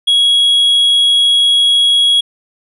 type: tone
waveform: triangle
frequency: 3322 Hz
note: G#7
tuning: in tune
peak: -6 dBFS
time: 0.07-2.21 s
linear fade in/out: 10 ms
effects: resampled to 24000 Hz